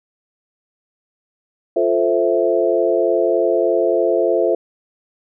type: chord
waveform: sine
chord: F major seventh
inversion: none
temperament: equal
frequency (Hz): 349.2 / 440 / 523.3 / 659.3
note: F4 / A4 / C5 / E5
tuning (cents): 0 / 0 / 0 / 0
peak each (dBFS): -19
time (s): 1.76-4.55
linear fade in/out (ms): 5
effects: none